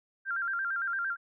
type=tone with vibrato; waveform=sine; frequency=1480 Hz; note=F#6; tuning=in tune; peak=-29 dBFS; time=0.25-1.17 s; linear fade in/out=50 ms; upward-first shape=square; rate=8.8 Hz; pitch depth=110 cents each way; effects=none